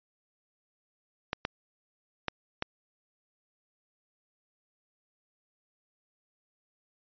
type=clicks; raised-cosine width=0.3 ms; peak=-13 dBFS; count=4; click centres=1.331 / 1.451 / 2.283 / 2.624 s; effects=resampled to 11025 Hz